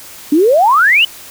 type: exponential sweep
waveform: sine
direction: up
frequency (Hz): 280 to 3070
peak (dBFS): -6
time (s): 0.32-1.05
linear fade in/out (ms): 5
effects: white hiss -34 dBFS RMS until 1.3 s